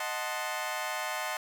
20% pulse chord, D# diminished seventh, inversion none, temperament equal, 622.3 / 740 / 880 / 1046.5 Hz, D#5 / F#5 / A5 / C6, 0 / 0 / 0 / 0 cents, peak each -33 dBFS, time 0-1.37 s, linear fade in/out 2 ms, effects none

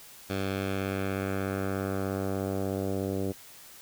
10% pulse tone with low-pass filter sweep, 96.8 Hz, G2, 21 cents flat, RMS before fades -31 dBFS, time 0.29-3.33 s, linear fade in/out 20 ms, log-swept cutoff 4200 to 470 Hz, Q 1.2, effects white hiss -50 dBFS RMS until 3.81 s

